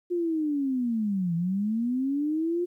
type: linear two-way sweep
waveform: sine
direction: down then up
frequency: 357.4 to 164.81 to 357.4 Hz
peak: -24 dBFS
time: 0.1-2.66 s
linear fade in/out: 20 ms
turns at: 1.35 s
effects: 11-bit